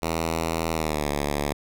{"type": "tone with pitch glide", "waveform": "5% pulse", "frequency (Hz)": [81.9, 72.54], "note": ["E2", "D2"], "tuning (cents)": [-11, -21], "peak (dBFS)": -13, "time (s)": [0.02, 1.53], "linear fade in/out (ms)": 5, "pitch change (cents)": -210, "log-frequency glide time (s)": [0.71, 1.09], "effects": []}